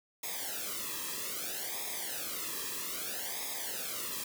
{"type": "noise with flanger", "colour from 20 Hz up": "white", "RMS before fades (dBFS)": -38, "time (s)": [0.23, 4.24], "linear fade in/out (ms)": 5, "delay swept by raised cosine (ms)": [0.68, 1.39], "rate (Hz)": 0.62, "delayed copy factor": -1, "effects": []}